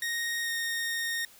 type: tone with pitch glide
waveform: sawtooth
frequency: 1864.7 to 1850.8 Hz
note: A#6 to A#6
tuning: 0 to -13 cents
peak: -26 dBFS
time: 0.02-1.25 s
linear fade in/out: 2 ms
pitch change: -13 cents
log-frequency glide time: 0.43-0.5 s
effects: white hiss -55 dBFS RMS until 1.39 s